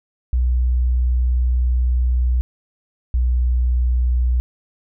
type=tone pair in turn; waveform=sine; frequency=61.74 / 61.41 Hz; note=B1 / B1; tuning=0 / -9 cents; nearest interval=unison; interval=9 cents; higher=first; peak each=-14 dBFS; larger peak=neither; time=0.33-2.41 / 3.14-4.4 s; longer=first; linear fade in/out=0 ms; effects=none